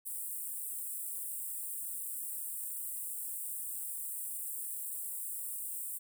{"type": "high-pass noise", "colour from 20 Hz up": "pink", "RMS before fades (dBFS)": -40, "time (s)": [0.05, 5.99], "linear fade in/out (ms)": 20, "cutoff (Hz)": 8000, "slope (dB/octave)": 96, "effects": []}